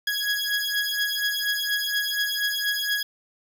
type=beating tone pair; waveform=20% pulse; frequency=1661.2 / 1665.4 Hz; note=G#6 / G#6; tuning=0 / +4 cents; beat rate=4.2 Hz; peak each=-22 dBFS; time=0.07-3.03 s; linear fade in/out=5 ms; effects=none